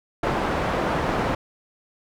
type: low-pass noise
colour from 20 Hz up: white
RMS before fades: -24 dBFS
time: 0.23-1.35 s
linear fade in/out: 5 ms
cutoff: 980 Hz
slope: 12 dB/octave
effects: none